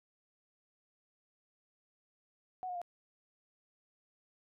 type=tone with pitch steps; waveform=sine; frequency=740 / 719.3 / 699.3 Hz; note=F#5 / F#5 / F5; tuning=0 / -49 / +2 cents; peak=-37 dBFS; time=2.63-2.816 s; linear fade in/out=0 ms; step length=62 ms; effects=none